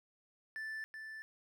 triangle tone with echo, 1760 Hz, A6, in tune, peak -38 dBFS, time 0.56-0.84 s, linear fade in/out 0 ms, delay 380 ms, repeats 1, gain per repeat -5 dB, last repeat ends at 1.22 s, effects none

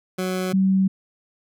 20% pulse / sine tone pair in turn, 185 / 191.08 Hz, F#3 / G3, 0 / -44 cents, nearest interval minor second, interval 56 cents, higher second, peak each -18 / -15 dBFS, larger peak second, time 0.18-0.53 / 0.53-0.88 s, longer neither, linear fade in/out 10 ms, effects none

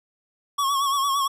square tone with vibrato, 1108.7 Hz, C#6, in tune, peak -21 dBFS, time 0.58-1.28 s, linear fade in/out 10 ms, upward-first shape sine, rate 8.8 Hz, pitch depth 56 cents each way, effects resampled to 32000 Hz

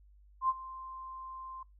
sine tone with ADSR envelope, 1046.5 Hz, C6, in tune, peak -24 dBFS, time 0.41-1.63 s, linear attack 80 ms, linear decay 37 ms, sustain -18 dB, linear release 4 ms, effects noise-tail reverb RT60 0.2 s tail -25 dB re dry + added 50 Hz sine -57 dBFS peak until 1.79 s

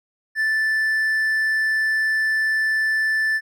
triangle tone, 1759 Hz, A6, 1 cent flat, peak -16 dBFS, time 0.35-3.41 s, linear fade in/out 50 ms, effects none

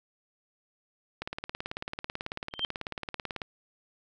click train, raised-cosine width 0.3 ms, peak -18 dBFS, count 41, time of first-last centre 1.22-3.418 s, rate 18.2 Hz
sine tone with exponential growth, 3144 Hz, G7, 4 cents sharp, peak -23 dBFS, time 2.51-2.65 s, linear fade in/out 1 ms, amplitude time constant 30 ms
effects none

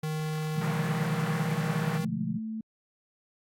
square tone with pitch glide, 155.4 to 157.66 Hz, D#3 to D#3, -2 to +23 cents, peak -30 dBFS, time 0.03-2.05 s, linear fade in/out 5 ms, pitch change +25 cents, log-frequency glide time 0.61-1.54 s
sine chord, B diminished seventh, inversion none, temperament equal, 123.47 / 146.83 / 174.61 / 207.7 Hz, B2 / D3 / F3 / Ab3, 0 / 0 / 0 / 0 cents, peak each -38 / -37 / -33 / -37 dBFS, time 0.55-2.39 s, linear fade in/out 20 ms
white band-pass noise, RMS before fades -38 dBFS, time 0.61-1.98 s, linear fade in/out 5 ms, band 260 to 1900 Hz, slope 24 dB/octave
sine tone, 220.4 Hz, A3, 3 cents sharp, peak -32 dBFS, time 2.03-2.61 s, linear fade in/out 5 ms
effects AAC 64 kbps

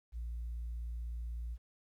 sine tone, 58.1 Hz, A#1, 5 cents flat, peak -36 dBFS, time 0.12-1.58 s, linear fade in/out 50 ms, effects tanh soft clip ceiling -35 dBFS + 12-bit

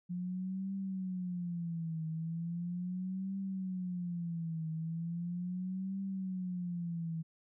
sine tone with vibrato, 176.1 Hz, F3, 15 cents sharp, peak -35 dBFS, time 0.09-7.23 s, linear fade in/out 20 ms, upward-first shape triangle, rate 0.38 Hz, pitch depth 180 cents each way, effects none

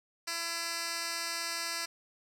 10% pulse tone with band-pass filter, 335.9 Hz, E4, 33 cents sharp, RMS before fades -36 dBFS, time 0.27-1.86 s, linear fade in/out 10 ms, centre 5700 Hz, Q 0.92, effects none

